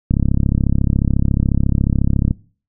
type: click train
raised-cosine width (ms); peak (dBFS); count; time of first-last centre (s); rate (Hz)
5; -3; 76; 0.11-2.309; 34.1
effects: noise-tail reverb RT60 0.4 s tail -21 dB re dry